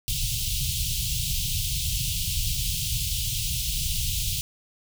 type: band-stop noise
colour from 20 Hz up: pink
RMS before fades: -27 dBFS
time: 0.08-4.41 s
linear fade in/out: 0 ms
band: 150 to 2800 Hz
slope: 48 dB/octave
effects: none